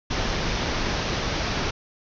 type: low-pass noise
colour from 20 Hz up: pink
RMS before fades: -26 dBFS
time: 0.1-1.71 s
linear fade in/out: 10 ms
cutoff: 6100 Hz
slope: 96 dB/octave
effects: none